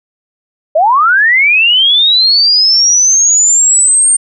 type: linear sweep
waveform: sine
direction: up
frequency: 586 to 8790 Hz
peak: -5 dBFS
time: 0.75-4.17 s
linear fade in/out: 10 ms
effects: none